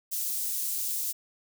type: high-pass noise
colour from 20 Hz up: white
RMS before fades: -31 dBFS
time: 0.11-1.13 s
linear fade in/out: 20 ms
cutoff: 6900 Hz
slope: 12 dB/octave
effects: none